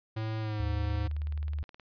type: tone with pitch glide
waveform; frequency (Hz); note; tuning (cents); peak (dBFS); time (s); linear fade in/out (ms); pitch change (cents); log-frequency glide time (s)
square; 110 to 103.83; A2 to G#2; 0 to 0; -32; 0.16-1.08; 10; -100; 0.4-0.65
type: tone with vibrato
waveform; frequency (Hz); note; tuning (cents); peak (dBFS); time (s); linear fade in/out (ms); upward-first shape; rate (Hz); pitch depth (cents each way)
sine; 74.8; D2; +32; -30; 0.6-1.63; 0; square; 12; 17
type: click train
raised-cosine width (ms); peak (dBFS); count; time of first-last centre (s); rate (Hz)
0.3; -34; 19; 0.85-1.797; 19
effects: resampled to 11025 Hz